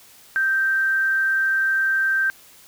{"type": "tone with amplitude modulation", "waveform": "sine", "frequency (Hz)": 1568, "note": "G6", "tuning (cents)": 0, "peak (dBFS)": -16, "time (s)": [0.36, 2.3], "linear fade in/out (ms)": 0, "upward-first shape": "sine", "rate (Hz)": 281, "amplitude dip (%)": 25, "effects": ["white hiss -49 dBFS RMS until 2.67 s"]}